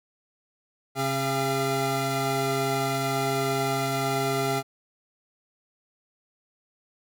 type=tone cluster; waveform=25% pulse; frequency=134.8 / 405.5 / 683 Hz; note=C#3 / G#4 / F5; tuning=-48 / -41 / -39 cents; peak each=-25 dBFS; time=0.95-4.63 s; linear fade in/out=50 ms; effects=none